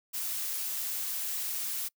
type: noise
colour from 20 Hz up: blue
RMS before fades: -34 dBFS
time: 0.13-1.89 s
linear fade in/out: 20 ms
effects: noise-tail reverb RT60 0.1 s tail -26 dB re dry